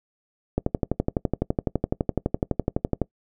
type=click train; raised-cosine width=2 ms; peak=-8 dBFS; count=30; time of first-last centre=0.58-3.017 s; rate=11.9 Hz; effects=noise-tail reverb RT60 0.1 s tail -22 dB re dry